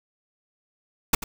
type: noise with echo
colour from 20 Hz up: pink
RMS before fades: -17 dBFS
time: 1.13-1.15 s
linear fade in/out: 5 ms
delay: 90 ms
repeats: 1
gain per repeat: -15 dB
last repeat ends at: 1.24 s
effects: none